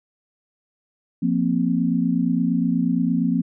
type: chord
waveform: sine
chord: F suspended fourth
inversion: none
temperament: equal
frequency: 174.61 / 233.1 / 261.6 Hz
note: F3 / Bb3 / C4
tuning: 0 / 0 / 0 cents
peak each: -22 dBFS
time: 1.22-3.42 s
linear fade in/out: 10 ms
effects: none